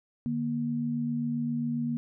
sine tone pair together, 149.7 / 237.2 Hz, D3 / A#3, +33 / +30 cents, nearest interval minor sixth, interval 797 cents, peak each -34 / -28 dBFS, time 0.26-1.97 s, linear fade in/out 0 ms, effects none

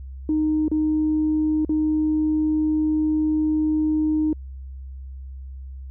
sine tone with dropouts, 308.6 Hz, D#4, 14 cents flat, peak -17 dBFS, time 0.29-4.33 s, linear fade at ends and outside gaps 2 ms, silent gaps 0.682-0.715 / 1.649-1.693 s, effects tanh soft clip ceiling -13 dBFS + added 66 Hz sine -33 dBFS peak until 5.9 s

